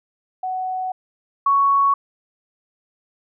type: tone pair in turn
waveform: sine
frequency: 745 / 1113 Hz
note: F#5 / C#6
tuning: +12 / +7 cents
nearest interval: perfect fifth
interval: 695 cents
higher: second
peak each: -22 / -13 dBFS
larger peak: second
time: 0.43-0.92 / 1.46-1.94 s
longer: first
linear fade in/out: 5 ms
effects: none

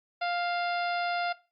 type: harmonic tone with a mistuned harmonic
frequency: 700 Hz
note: F5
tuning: 4 cents sharp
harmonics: 1 / 2 / 3 / 4 / 5 / 6 / 7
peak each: -29 / -35 / -39 / -41 / -43 / -45 / -46 dBFS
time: 0.21-1.33 s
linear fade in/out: 10 ms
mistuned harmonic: 4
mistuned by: -28 cents
effects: noise-tail reverb RT60 0.3 s tail -18 dB re dry + Opus 48 kbps

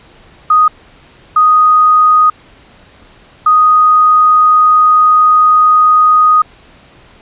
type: tone bursts at uneven times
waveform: sine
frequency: 1244.5 Hz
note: D#6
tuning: in tune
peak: -4 dBFS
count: 3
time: 0.5-0.68 / 1.36-2.3 / 3.46-6.42 s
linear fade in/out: 5 ms
effects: pink hiss -42 dBFS RMS until 7.21 s + resampled to 8000 Hz

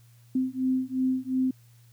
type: beating tone pair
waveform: sine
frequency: 257.6 / 260.4 Hz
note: C4 / C4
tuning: -27 / -8 cents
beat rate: 2.8 Hz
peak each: -27 dBFS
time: 0.35-1.51 s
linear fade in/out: 5 ms
effects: added 118 Hz sine -53 dBFS peak until 1.92 s + white hiss -64 dBFS RMS until 1.92 s

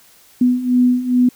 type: beating tone pair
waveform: sine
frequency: 246.9 / 249.3 Hz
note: B3 / B3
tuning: 0 / +16 cents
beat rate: 2.4 Hz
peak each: -17 / -13 dBFS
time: 0.41-1.29 s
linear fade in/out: 5 ms
effects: white hiss -49 dBFS RMS until 1.35 s

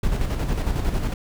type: noise with tremolo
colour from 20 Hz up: brown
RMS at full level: -21 dBFS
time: 0.03-1.14 s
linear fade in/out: 5 ms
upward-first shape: square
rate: 11 Hz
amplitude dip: 45%
effects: none

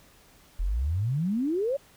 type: exponential sweep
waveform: sine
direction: up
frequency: 39.14 to 580 Hz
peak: -24 dBFS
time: 0.59-1.77 s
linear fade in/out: 10 ms
effects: pink hiss -57 dBFS RMS until 1.96 s

